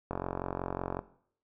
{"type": "click train", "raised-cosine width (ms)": 1, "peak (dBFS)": -19, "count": 41, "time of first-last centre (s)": [0.11, 0.991], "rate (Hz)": 45.4, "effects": ["noise-tail reverb RT60 0.6 s tail -17 dB re dry"]}